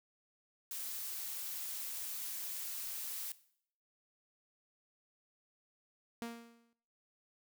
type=noise; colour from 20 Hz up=blue; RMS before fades=-42 dBFS; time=0.71-3.32 s; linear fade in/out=2 ms
type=tone with exponential decay; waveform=sawtooth; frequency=233.1 Hz; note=A#3; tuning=in tune; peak=-34 dBFS; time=6.22-6.73 s; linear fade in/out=0 ms; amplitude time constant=110 ms
effects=noise-tail reverb RT60 0.6 s tail -17 dB re dry